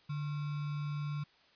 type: tone with sample-and-hold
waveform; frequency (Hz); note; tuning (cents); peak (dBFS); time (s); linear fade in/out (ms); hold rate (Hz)
sine; 146.83; D3; 0; -34; 0.09-1.24; 10; 1225
effects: white hiss -65 dBFS RMS until 1.55 s + resampled to 11025 Hz